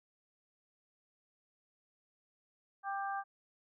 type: harmonic tone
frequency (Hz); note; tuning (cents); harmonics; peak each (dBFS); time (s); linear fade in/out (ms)
395; G4; +13; 2 / 3 / 4; -37 / -41 / -43; 2.83-3.24; 50
effects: none